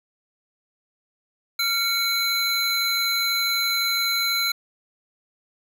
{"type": "tone cluster", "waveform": "square", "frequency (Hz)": [1383, 2228, 4057], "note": ["F6", "C#7", "B7"], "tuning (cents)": [-17, 8, 46], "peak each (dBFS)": [-29, -28, -23], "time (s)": [1.59, 4.52], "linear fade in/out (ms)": 5, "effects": []}